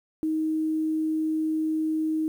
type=tone; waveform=sine; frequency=314.4 Hz; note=D#4; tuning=18 cents sharp; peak=-23 dBFS; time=0.23-2.28 s; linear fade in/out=0 ms; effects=9-bit